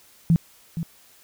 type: tone with echo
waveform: sine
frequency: 166.1 Hz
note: E3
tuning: 13 cents sharp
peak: -13 dBFS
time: 0.3-0.36 s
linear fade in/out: 0 ms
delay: 470 ms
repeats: 1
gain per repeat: -11 dB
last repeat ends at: 0.83 s
effects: white hiss -54 dBFS RMS until 1.23 s